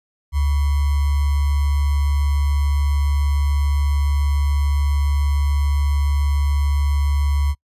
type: tone with sample-and-hold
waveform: sine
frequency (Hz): 71.5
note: D2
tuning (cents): -46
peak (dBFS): -15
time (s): 0.32-7.55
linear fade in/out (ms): 50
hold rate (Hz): 1050
effects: noise-tail reverb RT60 0.1 s tail -25 dB re dry + resampled to 32000 Hz